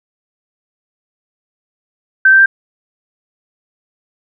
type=tone with pitch steps; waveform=sine; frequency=1548 / 1563.3 / 1578.7 Hz; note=G6 / G6 / G6; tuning=-22 / -5 / +12 cents; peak=-4 dBFS; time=2.25-2.46 s; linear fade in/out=5 ms; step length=70 ms; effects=none